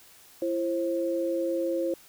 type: tone pair together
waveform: sine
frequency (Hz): 336.8 / 532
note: E4 / C5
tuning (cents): +37 / +29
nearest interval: minor sixth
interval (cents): 792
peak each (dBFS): -28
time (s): 0.42-1.94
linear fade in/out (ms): 2
effects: white hiss -54 dBFS RMS until 2.08 s